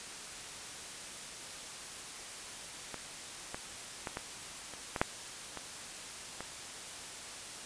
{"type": "clicks", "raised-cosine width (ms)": 0.5, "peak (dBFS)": [-24, -22, -21, -21, -30, -19, -10, -25, -24], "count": 9, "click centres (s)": [2.943, 3.545, 4.072, 4.171, 4.737, 4.962, 5.015, 5.573, 6.406], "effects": ["white hiss -45 dBFS RMS until 7.65 s", "resampled to 22050 Hz"]}